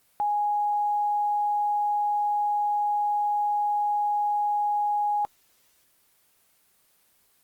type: tone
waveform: sine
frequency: 829 Hz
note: G#5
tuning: 3 cents flat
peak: -22 dBFS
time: 0.2-5.25 s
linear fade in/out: 0 ms
effects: white hiss -64 dBFS RMS until 7.43 s + Opus 24 kbps